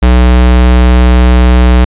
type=tone; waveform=square; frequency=61.74 Hz; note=B1; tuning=in tune; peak=-3 dBFS; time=0.02-1.85 s; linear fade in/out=10 ms; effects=resampled to 8000 Hz